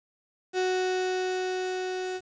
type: tone with level ramp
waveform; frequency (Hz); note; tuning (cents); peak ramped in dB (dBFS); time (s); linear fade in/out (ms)
35% pulse; 370; F#4; 0; -22 to -29; 0.53-2.21; 50
effects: resampled to 16000 Hz + 9-bit